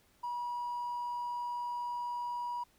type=tone with hard clipping; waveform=triangle; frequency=966 Hz; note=B5; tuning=39 cents flat; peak=-35 dBFS; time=0.23-2.64 s; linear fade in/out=10 ms; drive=4 dB; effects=pink hiss -68 dBFS RMS until 2.78 s